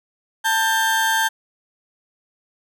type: tone pair together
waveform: 35% pulse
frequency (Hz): 890.1 / 1585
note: A5 / G6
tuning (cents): +20 / +19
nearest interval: minor seventh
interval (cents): 999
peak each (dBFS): -18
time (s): 0.44-1.29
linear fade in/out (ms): 20
effects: none

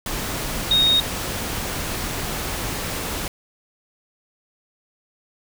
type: tone in noise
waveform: sine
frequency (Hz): 3729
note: A#7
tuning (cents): 0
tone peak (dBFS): -14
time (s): 0.71-1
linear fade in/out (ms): 2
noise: pink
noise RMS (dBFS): -27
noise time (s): 0.06-3.28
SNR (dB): +10
effects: none

